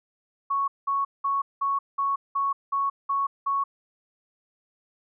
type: tone bursts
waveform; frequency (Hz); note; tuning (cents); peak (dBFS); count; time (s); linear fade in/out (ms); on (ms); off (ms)
sine; 1108.7; C#6; 0; -22; 9; 0.5-3.64; 10; 180; 190
effects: none